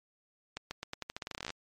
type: accelerating click train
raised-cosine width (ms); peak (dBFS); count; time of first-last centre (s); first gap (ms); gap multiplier
0.2; -20; 19; 0.57-1.504; 140; 0.86
effects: MP3 64 kbps